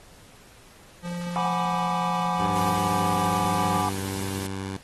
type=tone; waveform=square; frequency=174.61 Hz; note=F3; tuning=in tune; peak=-30 dBFS; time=1.02-3.84 s; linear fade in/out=50 ms
type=chord; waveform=triangle; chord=G# half-diminished seventh; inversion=third; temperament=equal with one note detuned; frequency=736.6 / 830.6 / 987.8 / 1174.7 Hz; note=F#5 / G#5 / B5 / D6; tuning=-8 / 0 / 0 / 0 cents; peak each=-28 dBFS; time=1.36-3.89 s; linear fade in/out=0 ms
type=tone with pitch glide; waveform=15% pulse; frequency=98 to 96.48 Hz; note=G2 to G2; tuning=0 to -27 cents; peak=-24 dBFS; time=2.39-4.77 s; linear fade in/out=5 ms; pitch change=-27 cents; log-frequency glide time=3.62-3.95 s
type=noise; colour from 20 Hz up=white; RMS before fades=-37 dBFS; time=2.55-4.47 s; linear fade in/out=2 ms
effects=pink hiss -52 dBFS RMS until 4.83 s + AAC 32 kbps